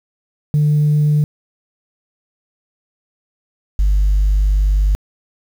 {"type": "tone pair in turn", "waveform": "sine", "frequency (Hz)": [149.3, 49.7], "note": ["D3", "G1"], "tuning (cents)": [29, 25], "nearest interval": "octave + perfect fifth", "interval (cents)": 1904, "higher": "first", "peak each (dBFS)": -9, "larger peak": "neither", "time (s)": [[0.54, 1.24], [3.79, 4.95]], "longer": "second", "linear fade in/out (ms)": 0, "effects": ["tanh soft clip ceiling -8 dBFS", "7-bit"]}